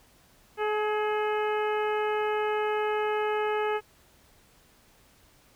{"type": "harmonic tone with a mistuned harmonic", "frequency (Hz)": 425, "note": "G#4", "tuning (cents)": 40, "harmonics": [1, 2, 3, 4, 5, 6, 7], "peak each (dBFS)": [-27, -31, -35, -37, -41, -41, -45], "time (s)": [0.57, 3.81], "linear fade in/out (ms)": 50, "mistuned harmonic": 4, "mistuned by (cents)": -31, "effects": ["pink hiss -60 dBFS RMS until 5.55 s"]}